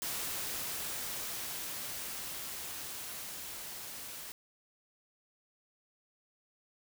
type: noise with level ramp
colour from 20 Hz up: white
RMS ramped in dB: -37 to -45 dBFS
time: 0.02-4.32 s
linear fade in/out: 0 ms
effects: none